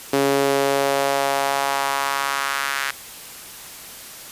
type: tone with high-pass filter sweep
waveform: sawtooth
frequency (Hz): 138.59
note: C#3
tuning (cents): 0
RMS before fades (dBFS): -21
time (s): 0.13-2.91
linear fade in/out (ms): 5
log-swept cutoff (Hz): 350 to 1600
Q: 2
effects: white hiss -38 dBFS RMS until 4.31 s + resampled to 32000 Hz